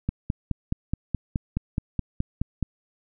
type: click train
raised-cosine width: 5 ms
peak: -12 dBFS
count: 13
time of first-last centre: 0.09-2.627 s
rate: 4.73 Hz
effects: none